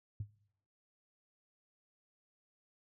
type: tone with exponential decay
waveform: sine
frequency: 103.83 Hz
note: G#2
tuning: in tune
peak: -33 dBFS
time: 0.2-0.31 s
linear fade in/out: 5 ms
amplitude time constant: 22 ms
effects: noise-tail reverb RT60 0.8 s tail -23 dB re dry + tanh soft clip ceiling -29 dBFS